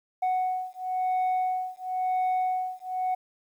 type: beating tone pair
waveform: sine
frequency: 740 / 740.97 Hz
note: F#5 / F#5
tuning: 0 / +2 cents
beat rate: 0.97 Hz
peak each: -26 dBFS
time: 0.22-3.15 s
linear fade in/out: 10 ms
effects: tanh soft clip ceiling -22 dBFS + 10-bit